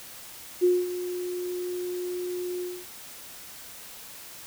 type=tone with ADSR envelope; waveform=sine; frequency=358.8 Hz; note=F4; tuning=47 cents sharp; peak=-16 dBFS; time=0.61-2.86 s; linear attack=30 ms; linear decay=220 ms; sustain=-13 dB; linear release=240 ms; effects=white hiss -44 dBFS RMS until 4.46 s